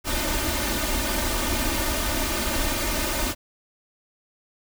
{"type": "noise with comb filter", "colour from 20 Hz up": "pink", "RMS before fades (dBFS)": -25, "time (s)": [0.04, 3.35], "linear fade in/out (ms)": 50, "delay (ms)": 3.3, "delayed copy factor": 1, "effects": []}